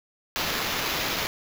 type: noise with sample-and-hold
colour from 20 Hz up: white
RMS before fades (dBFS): -28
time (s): 0.36-1.27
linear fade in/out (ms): 0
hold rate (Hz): 8820
effects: none